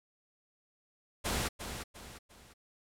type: noise with echo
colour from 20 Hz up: pink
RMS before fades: -33 dBFS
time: 1.24-1.49 s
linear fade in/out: 20 ms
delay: 350 ms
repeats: 3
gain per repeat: -8 dB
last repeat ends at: 2.54 s
effects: low-pass 12000 Hz 12 dB/octave